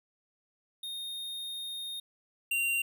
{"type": "tone pair in turn", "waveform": "square", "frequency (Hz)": [3693, 2767], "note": ["A#7", "F7"], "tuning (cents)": [-17, -17], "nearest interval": "perfect fourth", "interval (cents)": 500, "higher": "first", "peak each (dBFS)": [-37, -28], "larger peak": "second", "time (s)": [[0.83, 2], [2.51, 2.82]], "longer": "first", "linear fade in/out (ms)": 5, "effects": []}